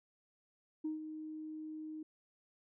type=tone with ADSR envelope; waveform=sine; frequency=311.1 Hz; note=D#4; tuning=in tune; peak=-33 dBFS; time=0.84-2.03 s; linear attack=11 ms; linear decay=140 ms; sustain=-9 dB; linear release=5 ms; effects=tanh soft clip ceiling -31 dBFS